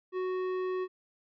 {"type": "tone with tanh clipping", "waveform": "sine", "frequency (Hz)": 370, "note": "F#4", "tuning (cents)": 0, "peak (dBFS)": -32, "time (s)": [0.12, 0.88], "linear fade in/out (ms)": 50, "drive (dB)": 13, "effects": []}